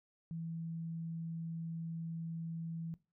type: tone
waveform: sine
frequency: 164.81 Hz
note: E3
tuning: in tune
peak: -39 dBFS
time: 0.31-2.94 s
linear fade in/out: 0 ms
effects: noise-tail reverb RT60 0.3 s tail -19 dB re dry